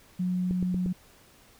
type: tone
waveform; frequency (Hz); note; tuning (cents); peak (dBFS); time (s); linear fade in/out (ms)
sine; 181.5; F#3; -33; -25; 0.19-0.93; 10
type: click train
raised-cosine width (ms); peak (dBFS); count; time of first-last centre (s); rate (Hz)
3; -21; 4; 0.51-0.861; 8.54
effects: pink hiss -57 dBFS RMS until 1.59 s